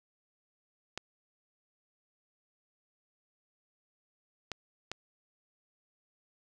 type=clicks; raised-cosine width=0.2 ms; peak=-19 dBFS; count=3; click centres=0.976 / 4.517 / 4.916 s; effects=none